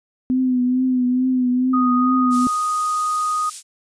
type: tone with vibrato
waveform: sine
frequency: 253.2 Hz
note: B3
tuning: 43 cents sharp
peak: -15 dBFS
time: 0.3-2.47 s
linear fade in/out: 0 ms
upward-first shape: triangle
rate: 2.3 Hz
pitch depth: 45 cents each way
type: tone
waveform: sine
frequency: 1242 Hz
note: D#6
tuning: 3 cents flat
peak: -18 dBFS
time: 1.73-3.5 s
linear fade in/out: 10 ms
type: high-pass noise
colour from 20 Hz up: pink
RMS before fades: -32 dBFS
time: 2.3-3.63 s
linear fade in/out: 50 ms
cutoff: 7100 Hz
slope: 12 dB/octave
effects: resampled to 22050 Hz